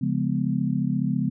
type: chord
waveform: sine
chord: C# dominant seventh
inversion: none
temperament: just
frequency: 138.59 / 173.24 / 207.9 / 249.5 Hz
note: C#3 / E#3 / G#3 / B3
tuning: 0 / -14 / +2 / +18 cents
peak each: -27 dBFS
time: 0.01-1.3 s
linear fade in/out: 10 ms
effects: none